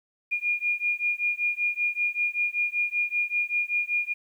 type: beating tone pair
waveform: sine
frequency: 2423 / 2428.2 Hz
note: D#7 / D#7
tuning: -47 / -43 cents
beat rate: 5.2 Hz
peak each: -27 dBFS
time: 0.31-4.14 s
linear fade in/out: 20 ms
effects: 10-bit